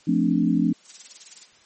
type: chord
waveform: sine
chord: D minor seventh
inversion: first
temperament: equal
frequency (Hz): 174.61 / 220 / 261.6 / 293.7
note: F3 / A3 / C4 / D4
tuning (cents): 0 / 0 / 0 / 0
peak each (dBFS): -23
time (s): 0.07-0.73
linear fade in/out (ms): 10
type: noise with tremolo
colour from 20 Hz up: violet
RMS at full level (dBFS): -31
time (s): 0.84-1.48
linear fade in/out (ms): 50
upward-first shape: sine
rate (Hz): 19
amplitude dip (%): 75
effects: white hiss -55 dBFS RMS until 1.65 s + MP3 32 kbps